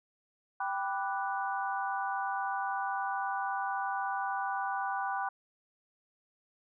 sine chord, G major seventh, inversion none, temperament equal, 784 / 987.8 / 1174.7 / 1480 Hz, G5 / B5 / D6 / F#6, 0 / 0 / 0 / 0 cents, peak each -34 / -37 / -39 / -38 dBFS, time 0.6-5.29 s, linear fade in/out 5 ms, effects none

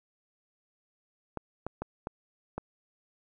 clicks, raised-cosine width 1 ms, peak -20 dBFS, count 5, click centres 1.373 / 1.666 / 1.82 / 2.071 / 2.58 s, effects none

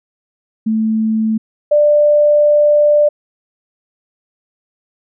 sine tone pair in turn, 220 / 592.1 Hz, A3 / D5, 0 / +14 cents, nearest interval octave + perfect fourth, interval 1714 cents, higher second, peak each -12 / -7 dBFS, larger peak second, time 0.66-1.38 / 1.71-3.09 s, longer second, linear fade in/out 10 ms, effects none

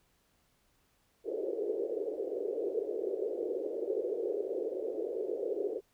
white band-pass noise, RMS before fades -35 dBFS, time 1.24-5.81 s, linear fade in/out 50 ms, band 370 to 490 Hz, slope 48 dB/octave, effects pink hiss -72 dBFS RMS until 5.93 s

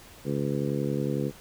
harmonic tone, 71 Hz, C#2, 42 cents sharp, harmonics 2 / 3 / 4 / 5 / 6 / 7, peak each -30 / -32 / -33 / -34 / -35 / -35 dBFS, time 0.24-1.32 s, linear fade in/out 50 ms, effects pink hiss -50 dBFS RMS until 1.4 s

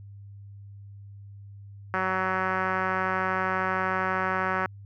5% pulse tone with low-pass filter, 187.3 Hz, F#3, 21 cents sharp, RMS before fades -27 dBFS, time 1.94-4.66 s, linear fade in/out 0 ms, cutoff 1500 Hz, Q 2, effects added 100 Hz sine -42 dBFS peak until 4.85 s

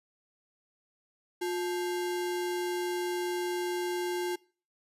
sine tone with sample-and-hold, 356.1 Hz, F4, 34 cents sharp, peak -29 dBFS, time 1.41-4.36 s, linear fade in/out 10 ms, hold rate 1225 Hz, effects noise-tail reverb RT60 0.4 s tail -23 dB re dry + resampled to 32000 Hz

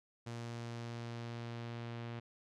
sawtooth tone with low-pass filter sweep, 117.5 Hz, A#2, 14 cents sharp, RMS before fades -44 dBFS, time 0.26-2.2 s, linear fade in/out 10 ms, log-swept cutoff 7100 to 3200 Hz, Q 1.1, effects none

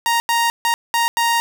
sawtooth tone bursts at uneven times, 933 Hz, A#5, 1 cent sharp, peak -11 dBFS, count 5, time 0.06-0.2 / 0.29-0.5 / 0.65-0.74 / 0.94-1.08 / 1.17-1.4 s, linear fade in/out 0 ms, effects 8-bit

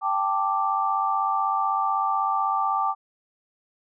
sine chord, G suspended second, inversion none, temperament equal, 784 / 880 / 1174.7 Hz, G5 / A5 / D6, 0 / 0 / 0 cents, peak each -26 / -27 / -24 dBFS, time 0.01-2.95 s, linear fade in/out 50 ms, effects none

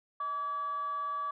sine tone with frequency modulation, 1149 Hz, D6, 38 cents flat, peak -31 dBFS, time 0.2-1.31 s, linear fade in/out 5 ms, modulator 515 Hz, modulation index 0.23, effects tanh soft clip ceiling -27 dBFS

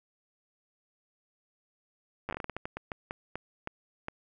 slowing click train, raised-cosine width 0.5 ms, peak -20 dBFS, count 17, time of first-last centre 2.29-4.084 s, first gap 9 ms, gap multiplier 1.29, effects none

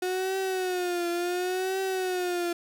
35% pulse tone with vibrato, 363.6 Hz, F#4, 30 cents flat, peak -25 dBFS, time 0.02-2.53 s, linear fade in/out 5 ms, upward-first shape triangle, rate 0.7 Hz, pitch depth 98 cents each way, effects none

